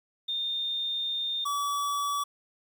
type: tone pair in turn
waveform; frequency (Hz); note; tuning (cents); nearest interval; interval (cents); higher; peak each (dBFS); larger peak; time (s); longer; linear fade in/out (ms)
sine / square; 3634 / 1144.6; A#7 / D6; -45 / -45; octave + minor sixth; 2000; first; -28; neither; 0.28-1.45 / 1.45-2.24; first; 10
effects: 10-bit